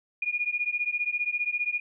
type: beating tone pair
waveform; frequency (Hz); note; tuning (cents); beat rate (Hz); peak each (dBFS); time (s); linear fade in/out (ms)
sine; 2432 / 2447; D#7 / D#7; -40 / -29; 15; -29; 0.22-1.8; 5
effects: none